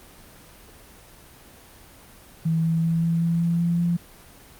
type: tone with pitch steps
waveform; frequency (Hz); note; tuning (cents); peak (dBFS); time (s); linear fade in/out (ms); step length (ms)
sine; 162.6 / 163.92 / 165.25 / 166.59 / 167.95 / 169.31 / 170.68 / 172.07; E3 / E3 / E3 / E3 / E3 / E3 / F3 / F3; -23 / -9 / +5 / +19 / +33 / +47 / -39 / -25; -19; 2.45-3.97; 10; 190
effects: pink hiss -48 dBFS RMS until 4.59 s + Opus 24 kbps

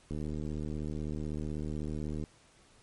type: click train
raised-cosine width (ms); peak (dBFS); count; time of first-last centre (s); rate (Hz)
3; -25; 163; 0.11-2.239; 76.1
effects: pink hiss -62 dBFS RMS until 2.82 s + MP3 48 kbps

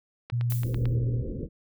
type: click train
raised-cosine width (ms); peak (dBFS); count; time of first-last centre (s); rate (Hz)
0.3; -23; 6; 0.3-0.856; 9
type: tone with tremolo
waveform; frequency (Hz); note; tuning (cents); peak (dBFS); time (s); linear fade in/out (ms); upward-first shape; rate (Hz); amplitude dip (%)
sine; 119.6; A#2; +45; -23; 0.32-1.22; 10; triangle; 1.9; 25
type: noise with exponential decay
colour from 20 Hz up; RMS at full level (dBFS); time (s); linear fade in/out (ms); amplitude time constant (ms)
violet; -34; 0.5-0.96; 1; 100
type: low-pass noise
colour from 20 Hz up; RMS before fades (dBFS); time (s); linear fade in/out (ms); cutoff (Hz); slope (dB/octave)
pink; -33; 0.61-1.49; 50; 530; 96
effects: none

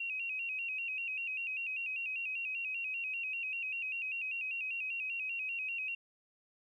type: tone with vibrato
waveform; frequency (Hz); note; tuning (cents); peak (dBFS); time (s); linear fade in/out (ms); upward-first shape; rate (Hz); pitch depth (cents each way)
sine; 2637; E7; 0; -35; 0-5.95; 5; square; 5.1; 70
effects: 12-bit

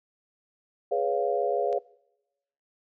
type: chord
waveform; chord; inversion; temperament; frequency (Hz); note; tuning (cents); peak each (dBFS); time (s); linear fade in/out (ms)
sine; C# dominant seventh; second; equal with one note detuned; 415.3 / 493.9 / 560.8 / 698.5; G#4 / B4 / C#5 / E#5; 0 / 0 / +20 / 0; -29; 0.91-1.79; 10
type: click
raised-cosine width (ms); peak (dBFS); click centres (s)
0.2; -29; 1.728
effects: noise-tail reverb RT60 0.9 s tail -24 dB re dry

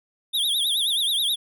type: tone with vibrato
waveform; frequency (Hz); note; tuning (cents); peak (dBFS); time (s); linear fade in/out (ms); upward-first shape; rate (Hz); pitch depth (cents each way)
square; 3520; A7; 0; -21; 0.33-1.36; 20; triangle; 9.4; 190
effects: none

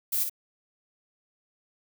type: noise with echo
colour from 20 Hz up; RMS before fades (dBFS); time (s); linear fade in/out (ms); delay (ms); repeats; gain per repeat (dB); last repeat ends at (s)
violet; -27; 0.12-0.24; 10; 57; 1; -5; 0.297
effects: none

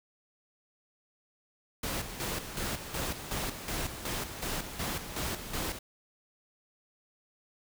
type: noise with tremolo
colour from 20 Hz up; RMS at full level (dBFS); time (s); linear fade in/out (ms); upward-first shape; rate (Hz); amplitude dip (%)
pink; -34; 1.83-5.79; 5; square; 2.7; 60
effects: none

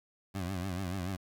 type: tone with vibrato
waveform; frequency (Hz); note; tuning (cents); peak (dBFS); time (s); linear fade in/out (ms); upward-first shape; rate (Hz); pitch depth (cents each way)
20% pulse; 92.5; F#2; 0; -29; 0.34-1.17; 20; triangle; 6.9; 140
effects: 10-bit

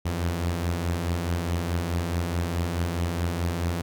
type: beating tone pair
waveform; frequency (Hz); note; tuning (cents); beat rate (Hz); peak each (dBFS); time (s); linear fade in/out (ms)
sawtooth; 81.9 / 86.6; E2 / F2; -11 / -14; 4.7; -28 / -22; 0.05-3.82; 10
effects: none

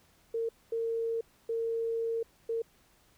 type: tone bursts at uneven times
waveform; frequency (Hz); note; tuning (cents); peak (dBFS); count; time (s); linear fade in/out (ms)
sine; 457.1; A#4; -34; -29; 4; 0.34-0.49 / 0.72-1.21 / 1.49-2.23 / 2.49-2.62; 5
effects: pink hiss -65 dBFS RMS until 3.17 s

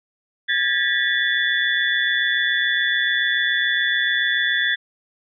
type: tone cluster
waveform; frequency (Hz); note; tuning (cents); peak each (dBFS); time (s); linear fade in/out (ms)
sine; 1632 / 1759 / 1938 / 3458; G#6 / A6 / B6 / A7; -31 / -1 / -33 / -31; -23; 0.48-4.76; 20
effects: none

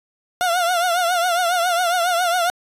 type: tone with vibrato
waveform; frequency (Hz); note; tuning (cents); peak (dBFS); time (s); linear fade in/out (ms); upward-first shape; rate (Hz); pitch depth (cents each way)
30% pulse; 704; F5; +14; -14; 0.41-2.5; 0; triangle; 7.3; 100
effects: resampled to 32000 Hz

